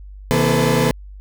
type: tone cluster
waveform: 35% pulse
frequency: 131.6 / 161.8 / 237.5 / 434.9 / 505 Hz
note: C3 / E3 / A#3 / A4 / B4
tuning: +10 / -32 / +33 / -20 / +39 cents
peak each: -19 dBFS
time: 0.31-0.91 s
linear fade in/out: 0 ms
effects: added 49 Hz sine -34 dBFS peak until 1.2 s